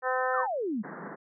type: harmonic tone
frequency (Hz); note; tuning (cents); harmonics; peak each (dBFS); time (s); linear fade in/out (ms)
256.4; C4; -35; 2 / 3 / 4 / 5 / 6 / 7; -30 / -32 / -33 / -34 / -35 / -35; 0.02-0.47; 50
type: exponential sweep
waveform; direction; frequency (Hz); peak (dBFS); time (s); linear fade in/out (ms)
sine; down; 1470 to 192.1; -28; 0.33-0.83; 20
type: band-pass noise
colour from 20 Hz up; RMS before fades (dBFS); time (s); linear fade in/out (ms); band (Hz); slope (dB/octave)
pink; -41; 0.83-1.16; 20; 150 to 1900; 96
effects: none